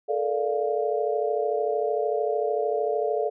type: chord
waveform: sine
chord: Bb major seventh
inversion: third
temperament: equal with one note detuned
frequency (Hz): 432.9 / 466.2 / 587.3 / 698.5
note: A4 / Bb4 / D5 / F5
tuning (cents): -28 / 0 / 0 / 0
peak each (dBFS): -26 / -30 / -29 / -29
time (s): 0.08-3.3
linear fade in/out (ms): 20
effects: none